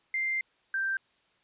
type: tone pair in turn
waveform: sine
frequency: 2093 / 1570.1 Hz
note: C7 / G6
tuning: 0 / +2 cents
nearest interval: perfect fourth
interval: 498 cents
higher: first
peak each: -27 dBFS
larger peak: neither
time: 0.14-0.41 / 0.74-0.97 s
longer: first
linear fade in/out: 2 ms
effects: white hiss -68 dBFS RMS until 1.43 s + resampled to 8000 Hz